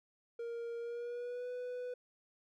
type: tone with pitch glide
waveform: triangle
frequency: 467.8 to 495.6 Hz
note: A#4 to B4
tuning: +6 to +6 cents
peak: -37 dBFS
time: 0.39-1.94 s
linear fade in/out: 5 ms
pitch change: +100 cents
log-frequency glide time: 0.79-1.48 s
effects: none